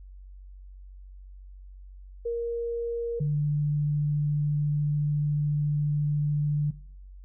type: tone pair in turn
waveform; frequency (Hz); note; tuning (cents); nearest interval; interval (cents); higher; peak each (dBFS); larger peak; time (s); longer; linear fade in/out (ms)
sine; 468.8 / 147.66; A#4 / D3; +10 / +10; octave + minor sixth; 2000; first; -26 / -23; second; 2.25-3.2 / 3.2-6.71; second; 10
effects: noise-tail reverb RT60 0.5 s tail -17 dB re dry + added 47 Hz sine -43 dBFS peak until 7.24 s